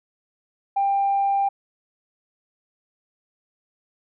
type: tone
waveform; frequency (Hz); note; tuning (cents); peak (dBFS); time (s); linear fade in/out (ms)
sine; 793; G5; +20; -17; 0.76-1.49; 10
effects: tanh soft clip ceiling -14 dBFS